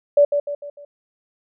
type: tone with echo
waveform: sine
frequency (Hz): 578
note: D5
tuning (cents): -28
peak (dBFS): -9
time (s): 0.17-0.25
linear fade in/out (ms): 5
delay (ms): 150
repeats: 4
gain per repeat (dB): -7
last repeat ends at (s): 0.85
effects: none